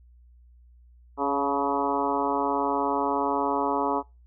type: harmonic tone with a mistuned harmonic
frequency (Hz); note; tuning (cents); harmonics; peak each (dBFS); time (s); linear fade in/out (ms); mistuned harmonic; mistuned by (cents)
140.1; C#3; +19; 2 / 3 / 4 / 5 / 6 / 7 / 8 / 9; -30 / -30 / -34 / -32 / -30 / -30 / -32 / -36; 1.17-4.03; 50; 6; +40
effects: noise-tail reverb RT60 0.3 s tail -26 dB re dry + added 60 Hz sine -51 dBFS peak until 4.26 s